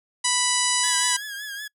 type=harmonic tone; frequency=987 Hz; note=B5; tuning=1 cent flat; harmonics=1 / 2 / 3 / 4 / 5 / 6 / 7 / 8 / 9 / 10; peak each=-29 / -29 / -29 / -29 / -29 / -29 / -29 / -29 / -29 / -29 dBFS; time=0.24-1.17 s; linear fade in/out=10 ms
type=tone with vibrato; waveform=sawtooth; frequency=1661.2 Hz; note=G#6; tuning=in tune; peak=-28 dBFS; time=0.83-1.68 s; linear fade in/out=10 ms; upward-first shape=triangle; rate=5.3 Hz; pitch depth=73 cents each way
effects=noise-tail reverb RT60 0.1 s tail -26 dB re dry